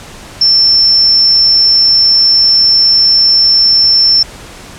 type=tone; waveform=sine; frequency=5370 Hz; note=E8; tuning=31 cents sharp; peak=-4 dBFS; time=0.41-4.23 s; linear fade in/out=5 ms; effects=pink hiss -31 dBFS RMS until 4.78 s + low-pass 9000 Hz 12 dB/octave